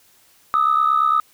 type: tone pair together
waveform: sine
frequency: 1218 / 1286.8 Hz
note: D#6 / E6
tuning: -37 / -42 cents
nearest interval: minor second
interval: 95 cents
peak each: -16 dBFS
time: 0.54-1.2 s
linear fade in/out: 0 ms
effects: tanh soft clip ceiling -8 dBFS + white hiss -55 dBFS RMS until 1.33 s